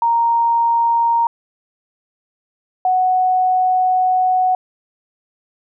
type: tone pair in turn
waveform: sine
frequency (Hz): 931 / 740.3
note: A#5 / F#5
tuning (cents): -2 / +1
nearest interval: major third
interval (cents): 397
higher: first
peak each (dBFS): -12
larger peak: neither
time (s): 0.02-1.27 / 2.85-4.55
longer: second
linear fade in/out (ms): 2
effects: none